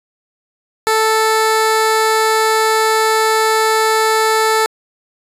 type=tone; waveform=15% pulse; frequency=440 Hz; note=A4; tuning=in tune; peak=-5 dBFS; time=0.87-4.66 s; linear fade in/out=0 ms; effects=resampled to 32000 Hz